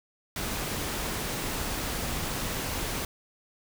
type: noise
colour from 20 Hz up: pink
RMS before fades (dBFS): -32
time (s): 0.36-3.05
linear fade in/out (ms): 2
effects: none